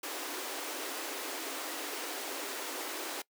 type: high-pass noise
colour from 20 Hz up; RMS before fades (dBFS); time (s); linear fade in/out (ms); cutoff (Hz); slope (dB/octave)
pink; -39; 0.03-3.22; 5; 270; 96
effects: noise-tail reverb RT60 0.1 s tail -22 dB re dry